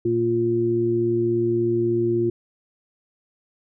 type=harmonic tone; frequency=116.54 Hz; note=A#2; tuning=in tune; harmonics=1 / 2 / 3; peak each=-27 / -29 / -19 dBFS; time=0.05-2.3 s; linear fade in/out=5 ms; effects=none